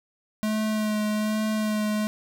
square tone with vibrato, 214.1 Hz, A3, 47 cents flat, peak -24 dBFS, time 0.43-2.07 s, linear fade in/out 0 ms, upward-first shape sine, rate 1.2 Hz, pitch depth 18 cents each way, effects none

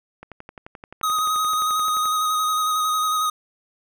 click train, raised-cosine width 0.5 ms, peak -23 dBFS, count 22, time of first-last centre 0.23-2.056 s, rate 11.5 Hz
square tone with vibrato, 1254 Hz, D#6, 13 cents sharp, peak -20 dBFS, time 1.03-3.3 s, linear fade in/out 5 ms, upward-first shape square, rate 11 Hz, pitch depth 17 cents each way
effects none

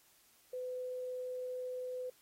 sine tone, 504 Hz, B4, 35 cents sharp, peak -38 dBFS, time 0.53-2.1 s, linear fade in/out 5 ms, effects white hiss -67 dBFS RMS until 2.21 s + AAC 48 kbps

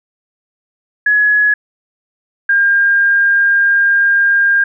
sine tone pair in turn, 1687 / 1606.9 Hz, G#6 / G6, +27 / +42 cents, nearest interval minor second, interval 85 cents, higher first, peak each -8 dBFS, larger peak neither, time 1.06-1.54 / 2.49-4.64 s, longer second, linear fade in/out 5 ms, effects none

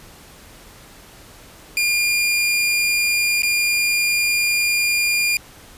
sawtooth tone with dropouts, 2410 Hz, D7, 44 cents sharp, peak -13 dBFS, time 1.77-5.37 s, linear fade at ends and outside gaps 1 ms, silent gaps 3.421-3.432 s, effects pink hiss -44 dBFS RMS until 5.77 s + resampled to 32000 Hz

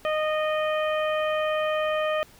harmonic tone, 617 Hz, D#5, 15 cents flat, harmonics 1 / 2 / 3 / 4 / 5, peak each -24 / -30 / -34 / -36 / -38 dBFS, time 0.05-2.23 s, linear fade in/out 0 ms, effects pink hiss -53 dBFS RMS until 2.39 s

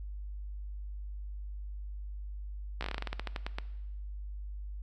slowing click train, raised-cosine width 0.3 ms, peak -19 dBFS, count 16, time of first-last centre 2.81-3.585 s, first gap 15 ms, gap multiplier 1.16, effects noise-tail reverb RT60 1.0 s tail -17 dB re dry + added 50 Hz sine -38 dBFS peak until 4.82 s

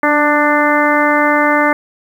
harmonic tone with a mistuned harmonic, 296 Hz, D4, 14 cents sharp, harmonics 1 / 2 / 3 / 4 / 5 / 6 / 7, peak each -16 / -16 / -17 / -17 / -19 / -18 / -19 dBFS, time 0.03-1.73 s, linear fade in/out 2 ms, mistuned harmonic 1, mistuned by -19 cents, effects 7-bit

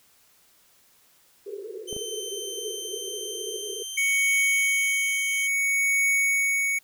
white band-pass noise, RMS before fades -37 dBFS, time 1.46-3.83 s, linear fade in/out 10 ms, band 380 to 460 Hz, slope 96 dB/octave
20% pulse tone with pitch glide, 3090 to 3124 Hz, G7 to G7, -26 to -7 cents, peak -27 dBFS, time 1.87-5.48 s, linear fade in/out 20 ms, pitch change +19 cents, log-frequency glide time 2.09-3.69 s
clicks, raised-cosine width 2 ms, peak -25 dBFS, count 2, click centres 1.928 / 1.965 s
square tone with tremolo, 2228 Hz, C#7, 8 cents sharp, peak -20 dBFS, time 3.97-6.79 s, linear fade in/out 10 ms, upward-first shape triangle, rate 0.59 Hz, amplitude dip 45%
effects white hiss -60 dBFS RMS until 6.83 s

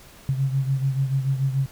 sine beating tone pair, 133.9 / 140.8 Hz, C3 / C#3, +40 / +27 cents, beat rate 6.9 Hz, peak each -21 / -27 dBFS, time 0.29-1.66 s, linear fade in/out 0 ms, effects pink hiss -48 dBFS RMS until 1.71 s

